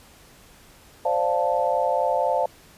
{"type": "chord", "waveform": "sine", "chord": "D minor seventh", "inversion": "third", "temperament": "equal", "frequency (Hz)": [523.3, 587.3, 698.5, 880], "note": ["C5", "D5", "F5", "A5"], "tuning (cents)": [0, 0, 0, 0], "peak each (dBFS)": -25, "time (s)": [1.05, 2.46], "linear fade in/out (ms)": 5, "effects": ["pink hiss -51 dBFS RMS until 2.77 s", "resampled to 32000 Hz"]}